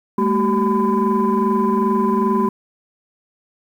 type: tone cluster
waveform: sine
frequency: 204.3 / 226.8 / 382.4 / 1007 Hz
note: G#3 / A#3 / G4 / B5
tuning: -28 / -47 / -43 / +33 cents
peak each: -19 dBFS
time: 0.18-2.49 s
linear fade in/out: 5 ms
effects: tanh soft clip ceiling -8 dBFS + 8-bit